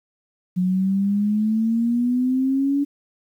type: exponential sweep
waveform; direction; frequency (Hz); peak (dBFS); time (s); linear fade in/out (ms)
sine; up; 180 to 286.3; -17; 0.56-2.85; 20
effects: 9-bit

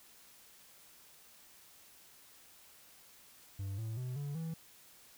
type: tone with pitch steps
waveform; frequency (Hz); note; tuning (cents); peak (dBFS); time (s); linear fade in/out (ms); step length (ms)
triangle; 98 / 111.28 / 126.36 / 143.48 / 162.92; G2 / A2 / B2 / D3 / E3; 0 / +20 / +40 / -40 / -20; -35; 3.59-4.54; 5; 190
effects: white hiss -60 dBFS RMS until 5.17 s

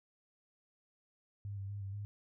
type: tone with pitch steps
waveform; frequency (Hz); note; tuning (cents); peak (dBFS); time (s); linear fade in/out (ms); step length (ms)
sine; 101.1 / 98.1 / 101.4 / 97.8 / 102.4; G#2 / G2 / G#2 / G2 / G#2; -46 / +2 / -41 / -4 / -24; -39; 1.45-2.05; 0; 120
effects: none

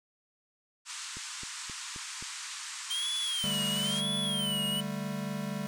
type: band-pass noise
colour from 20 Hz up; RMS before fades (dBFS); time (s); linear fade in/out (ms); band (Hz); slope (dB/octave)
white; -41; 0.85-4.03; 50; 950 to 8700; 48
type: click train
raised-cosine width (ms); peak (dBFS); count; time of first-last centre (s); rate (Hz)
3; -33; 5; 1.17-2.225; 3.79
type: tone with vibrato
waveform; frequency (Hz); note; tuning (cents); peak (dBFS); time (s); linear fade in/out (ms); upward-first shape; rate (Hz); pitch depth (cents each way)
square; 3136; G7; 0; -31; 2.9-4.81; 10; sine; 1; 150
type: chord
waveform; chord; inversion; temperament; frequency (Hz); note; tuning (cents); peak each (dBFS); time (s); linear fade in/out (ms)
square; D suspended fourth; none; equal; 146.83 / 196 / 220; D3 / G3 / A3; 0 / 0 / 0; -40 / -36 / -40; 3.44-5.67; 0
effects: none

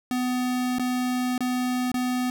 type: tone with dropouts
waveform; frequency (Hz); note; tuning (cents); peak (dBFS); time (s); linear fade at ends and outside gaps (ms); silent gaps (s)
square; 250.5; B3; +25; -24; 0.11-2.3; 1; 0.785-0.795 / 1.379-1.406 / 1.917-1.942
effects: none

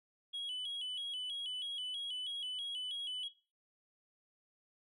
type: tone with vibrato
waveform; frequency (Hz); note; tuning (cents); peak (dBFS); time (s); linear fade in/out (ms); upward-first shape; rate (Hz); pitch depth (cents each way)
sine; 3147; G7; +6; -35; 0.33-3.29; 20; square; 3.1; 84
effects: noise-tail reverb RT60 0.3 s tail -17 dB re dry + tanh soft clip ceiling -37 dBFS

